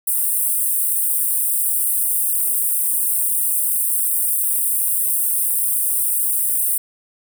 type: high-pass noise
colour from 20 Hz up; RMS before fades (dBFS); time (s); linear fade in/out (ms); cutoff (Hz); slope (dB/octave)
pink; -19; 0.07-6.78; 5; 8500; 96
effects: none